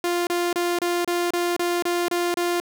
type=tone bursts; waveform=sawtooth; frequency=349.2 Hz; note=F4; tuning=in tune; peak=-17 dBFS; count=10; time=0.04-2.601 s; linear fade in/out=2 ms; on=230 ms; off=29 ms; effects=none